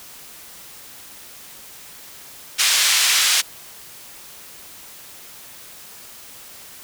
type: band-pass noise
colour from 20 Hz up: pink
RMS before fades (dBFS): -17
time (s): 2.58-3.42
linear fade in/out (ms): 20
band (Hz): 2500 to 8700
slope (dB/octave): 12
effects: white hiss -41 dBFS RMS until 6.83 s